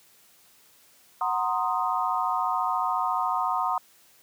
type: chord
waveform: sine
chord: C half-diminished seventh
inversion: second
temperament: equal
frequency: 740 / 932.3 / 1046.5 / 1244.5 Hz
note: Gb5 / Bb5 / C6 / Eb6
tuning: 0 / 0 / 0 / 0 cents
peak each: -29 dBFS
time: 1.21-3.78 s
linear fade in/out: 2 ms
effects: white hiss -58 dBFS RMS until 4.22 s + high-pass 80 Hz 12 dB/octave